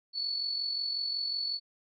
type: tone with amplitude modulation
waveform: sine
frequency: 4435 Hz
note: C#8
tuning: in tune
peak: -28 dBFS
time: 0.13-1.6 s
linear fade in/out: 50 ms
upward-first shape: sine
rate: 45.5 Hz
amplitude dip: 50%
effects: none